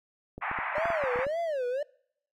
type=clicks; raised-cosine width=2 ms; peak=-27 dBFS; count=10; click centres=0.38 / 0.514 / 0.588 / 0.782 / 0.856 / 0.903 / 1.038 / 1.159 / 1.19 / 1.267 s
type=band-pass noise; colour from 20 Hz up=pink; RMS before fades=-33 dBFS; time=0.41-1.26 s; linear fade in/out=20 ms; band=720 to 2300 Hz; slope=48 dB/octave
type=tone with vibrato; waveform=triangle; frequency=577 Hz; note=D5; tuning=31 cents flat; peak=-26 dBFS; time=0.75-1.83 s; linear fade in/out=5 ms; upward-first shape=sine; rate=1.9 Hz; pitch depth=290 cents each way
effects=noise-tail reverb RT60 0.7 s tail -25 dB re dry